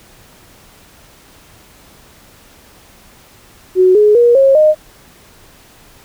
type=tone with pitch steps; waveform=sine; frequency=370 / 420.1 / 477.1 / 541.7 / 615.1 Hz; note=F#4 / G#4 / A#4 / C#5 / D#5; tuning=0 / +20 / +40 / -40 / -20 cents; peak=-5 dBFS; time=3.75-4.75 s; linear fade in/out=50 ms; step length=200 ms; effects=pink hiss -44 dBFS RMS until 6.04 s